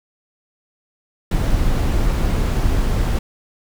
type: noise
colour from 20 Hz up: brown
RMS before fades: -17 dBFS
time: 1.31-3.19 s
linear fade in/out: 5 ms
effects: none